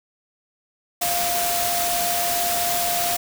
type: tone in noise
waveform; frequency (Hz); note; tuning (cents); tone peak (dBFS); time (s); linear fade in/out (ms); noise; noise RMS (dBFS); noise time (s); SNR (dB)
sine; 698.5; F5; 0; -24; 1.01-3.17; 10; white; -24; 1.01-3.17; -3
effects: none